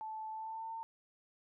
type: tone with pitch glide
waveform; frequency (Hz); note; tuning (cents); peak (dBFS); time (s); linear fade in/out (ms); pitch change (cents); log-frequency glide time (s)
sine; 874 to 903.3; A5 to A5; -12 to +45; -40; 0.01-0.83; 0; +57; 0.31-0.72
effects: none